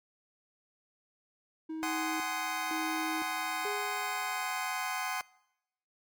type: tone with tremolo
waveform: triangle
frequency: 317.8 Hz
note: D#4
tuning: 37 cents sharp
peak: -33 dBFS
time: 1.69-3.66 s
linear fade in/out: 10 ms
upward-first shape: square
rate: 0.98 Hz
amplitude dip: 80%
type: chord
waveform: 25% pulse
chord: Ab dominant seventh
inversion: third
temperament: just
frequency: 747.5 / 830.6 / 1038.3 / 1245.9 Hz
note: Gb5 / Ab5 / C6 / Eb6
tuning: +17 / 0 / -14 / +2 cents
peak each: -33 / -36 / -33 / -38 dBFS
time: 1.83-5.21 s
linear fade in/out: 0 ms
type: tone with exponential decay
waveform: sine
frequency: 412.1 Hz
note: G#4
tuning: 13 cents flat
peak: -34 dBFS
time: 3.65-4.85 s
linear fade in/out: 2 ms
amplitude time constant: 260 ms
effects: noise-tail reverb RT60 0.9 s tail -25 dB re dry + MP3 96 kbps